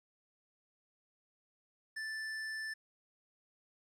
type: tone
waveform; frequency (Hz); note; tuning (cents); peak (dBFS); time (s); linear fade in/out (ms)
square; 1760; A6; 0; -39; 1.96-2.74; 10
effects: low-pass 8000 Hz 12 dB/octave + 12-bit